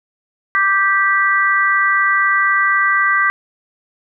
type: chord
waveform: sine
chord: G major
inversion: second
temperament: just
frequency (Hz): 1176 / 1568 / 1960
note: D6 / G6 / B6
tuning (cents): +2 / 0 / -14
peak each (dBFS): -16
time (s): 0.55-3.3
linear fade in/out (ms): 0
effects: none